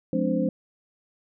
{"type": "tone cluster", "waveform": "sine", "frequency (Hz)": [178.4, 212.3, 260.7, 293.4, 519], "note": ["F3", "G#3", "C4", "D4", "C5"], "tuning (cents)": [37, 38, -6, -2, -14], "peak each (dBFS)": -28, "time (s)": [0.13, 0.49], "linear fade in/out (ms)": 2, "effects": []}